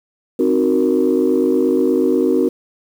sine chord, C half-diminished seventh, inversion none, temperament equal with one note detuned, 261.6 / 310.1 / 370 / 466.2 Hz, C4 / Eb4 / Gb4 / Bb4, 0 / -6 / 0 / 0 cents, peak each -17 / -18 / -16 / -18 dBFS, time 0.39-2.49 s, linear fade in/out 5 ms, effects tanh soft clip ceiling -5 dBFS + 7-bit

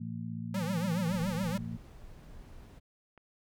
harmonic tone, 56.6 Hz, A1, 50 cents sharp, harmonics 2 / 3 / 4, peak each -40 / -40 / -40 dBFS, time 0-1.77 s, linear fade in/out 10 ms
square tone with vibrato, 177.7 Hz, F3, 30 cents sharp, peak -31 dBFS, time 0.54-1.58 s, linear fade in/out 5 ms, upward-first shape triangle, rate 7.1 Hz, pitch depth 210 cents each way
brown noise, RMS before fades -49 dBFS, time 1.08-2.8 s, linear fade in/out 20 ms
clicks, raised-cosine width 0.5 ms, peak -48 / -40 dBFS, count 2, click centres 2.699 / 3.177 s
effects none

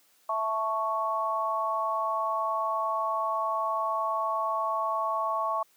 sine chord, A major, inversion second, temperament equal, 659.3 / 880 / 1108.7 Hz, E5 / A5 / C#6, 0 / 0 / 0 cents, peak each -32 / -33 / -28 dBFS, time 0.29-5.63 s, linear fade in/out 5 ms, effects white hiss -64 dBFS RMS until 5.76 s + high-pass 200 Hz 12 dB/octave

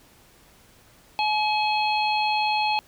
harmonic tone with a mistuned harmonic, 851 Hz, G#5, 42 cents sharp, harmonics 1 / 3 / 4 / 5, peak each -22 / -27 / -33 / -31 dBFS, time 1.19-2.79 s, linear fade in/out 0 ms, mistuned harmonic 4, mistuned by -50 cents, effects pink hiss -55 dBFS RMS until 2.87 s

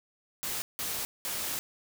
white noise bursts at uneven times, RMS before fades -34 dBFS, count 3, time 0.43-0.62 / 0.79-1.05 / 1.25-1.59 s, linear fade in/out 0 ms, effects none

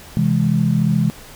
sine chord, C augmented, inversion none, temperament equal, 130.81 / 164.81 / 207.7 Hz, C3 / E3 / G#3, 0 / 0 / 0 cents, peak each -19 / -17 / -18 dBFS, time 0.17-1.1 s, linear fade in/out 0 ms, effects pink hiss -40 dBFS RMS until 1.35 s

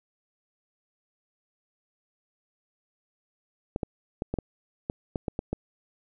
clicks, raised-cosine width 2 ms, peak -15 dBFS, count 10, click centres 3.761 / 3.832 / 4.221 / 4.34 / 4.387 / 4.899 / 5.158 / 5.282 / 5.391 / 5.53 s, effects none

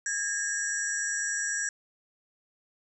sine tone cluster, 1646 / 1796 / 5800 / 7270 / 7710 Hz, G#6 / A6 / F#8 / A#8 / B8, -16 / +35 / -35 / -44 / -43 cents, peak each -32 / -38 / -34 / -36 / -35 dBFS, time 0.06-1.69 s, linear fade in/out 2 ms, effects none

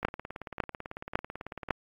two click trains, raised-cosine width 0.5 ms, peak -10 / -23 dBFS, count 4 / 31, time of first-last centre 0.05-1.707 / 0.03-1.687 s, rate 1.81 / 18.1 Hz, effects AAC 64 kbps

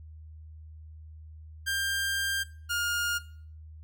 sawtooth tone pair in turn, 1592 / 1418.3 Hz, G6 / F6, +26 / +26 cents, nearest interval major second, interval 200 cents, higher first, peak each -24 dBFS, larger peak neither, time 1.66-2.44 / 2.69-3.19 s, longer first, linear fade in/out 20 ms, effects noise-tail reverb RT60 0.5 s tail -19 dB re dry + added 78 Hz sine -44 dBFS peak until 3.83 s

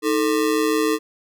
square ring-modulated tone, 376.7 Hz, F#4, 31 cents sharp, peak -15 dBFS, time 0.02-0.99 s, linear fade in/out 50 ms, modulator 63.1 Hz, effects none

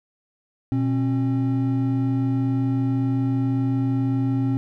triangle tone pair together, 121.8 / 269.1 Hz, B2 / C4, -24 / +49 cents, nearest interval octave + major second, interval 1373 cents, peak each -20 dBFS, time 0.72-4.57 s, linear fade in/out 0 ms, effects none

